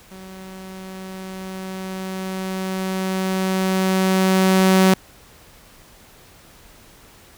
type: tone with level ramp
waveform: sawtooth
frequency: 188.7 Hz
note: F#3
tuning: 34 cents sharp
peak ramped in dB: -33 to -7 dBFS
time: 0.11-4.94 s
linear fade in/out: 5 ms
effects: pink hiss -48 dBFS RMS until 7.37 s